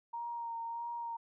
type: tone with vibrato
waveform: sine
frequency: 932.3 Hz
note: A#5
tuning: in tune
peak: -37 dBFS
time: 0.13-1.17 s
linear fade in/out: 10 ms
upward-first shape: sine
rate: 1.6 Hz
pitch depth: 21 cents each way
effects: none